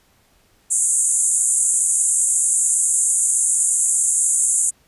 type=band-pass noise; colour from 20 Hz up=white; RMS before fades=-18 dBFS; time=0.7-4.71 s; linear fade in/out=20 ms; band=6900 to 10000 Hz; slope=96 dB/octave; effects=pink hiss -58 dBFS RMS until 4.87 s + resampled to 32000 Hz